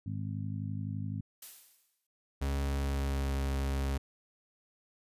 harmonic tone, 51.8 Hz, G#1, 4 cents flat, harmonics 2 / 3 / 4 / 5, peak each -36 / -40 / -42 / -44 dBFS, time 0.06-1.21 s, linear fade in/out 5 ms
blue noise with exponential decay, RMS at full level -43 dBFS, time 1.42-2.07 s, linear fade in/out 5 ms, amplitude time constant 140 ms
40% pulse tone with pitch glide, 69.3 to 68.23 Hz, C#2 to C#2, 0 to -27 cents, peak -29 dBFS, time 2.41-3.98 s, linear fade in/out 10 ms, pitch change -27 cents, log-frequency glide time 2.83-3.32 s
effects resampled to 32000 Hz

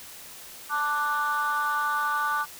sine chord, D major, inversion second, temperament equal, 880 / 1174.7 / 1480 Hz, A5 / D6 / F#6, 0 / 0 / 0 cents, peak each -29 / -25 / -27 dBFS, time 0.69-2.46 s, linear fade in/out 50 ms, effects tanh soft clip ceiling -19 dBFS + white hiss -44 dBFS RMS until 2.59 s

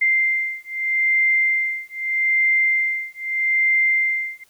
sine beating tone pair, 2091 / 2091.8 Hz, C7 / C7, -2 / -1 cents, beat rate 0.8 Hz, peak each -20 dBFS, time 0.01-4.44 s, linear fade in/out 10 ms, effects white hiss -58 dBFS RMS until 4.49 s

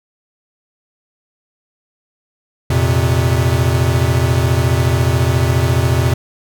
square chord, F suspended fourth, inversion none, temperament equal with one note detuned, 86.2 / 116.54 / 130.81 Hz, F2 / Bb2 / C3, -22 / 0 / 0 cents, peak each -17 dBFS, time 2.7-6.14 s, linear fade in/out 5 ms, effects none

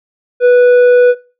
sine tone with tanh clipping, 491.9 Hz, B4, 7 cents flat, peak -5 dBFS, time 0.4-1.15 s, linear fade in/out 50 ms, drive 7 dB, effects noise-tail reverb RT60 0.3 s tail -18 dB re dry

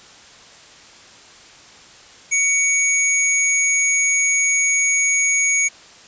sine tone pair together, 2250 / 6667 Hz, C#7 / G#8, +25 / +6 cents, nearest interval octave + perfect fifth, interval 1881 cents, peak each -17 dBFS, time 2.31-5.69 s, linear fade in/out 20 ms, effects white hiss -44 dBFS RMS until 6.07 s + resampled to 16000 Hz

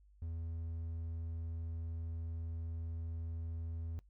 triangle tone, 82.41 Hz, E2, in tune, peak -37 dBFS, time 0.22-3.99 s, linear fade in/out 0 ms, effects noise-tail reverb RT60 0.1 s tail -21 dB re dry + added 50 Hz sine -61 dBFS peak until 4.09 s

